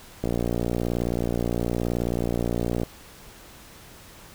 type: click train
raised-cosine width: 2 ms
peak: -12 dBFS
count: 154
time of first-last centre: 0.24-2.833 s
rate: 59 Hz
effects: pink hiss -47 dBFS RMS until 4.34 s